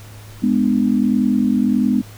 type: chord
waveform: sine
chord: G# diminished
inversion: none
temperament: just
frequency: 207.7 / 249.2 / 299 Hz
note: G#3 / B3 / D4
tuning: 0 / +16 / +31 cents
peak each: -17 / -16 / -22 dBFS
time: 0.42-2.02 s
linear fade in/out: 20 ms
effects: added 105 Hz sine -37 dBFS peak until 2.17 s + pink hiss -43 dBFS RMS until 2.17 s